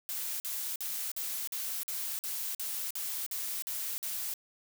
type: noise bursts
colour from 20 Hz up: blue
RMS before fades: -36 dBFS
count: 12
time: 0.09-4.338 s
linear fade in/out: 0 ms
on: 310 ms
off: 48 ms
effects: none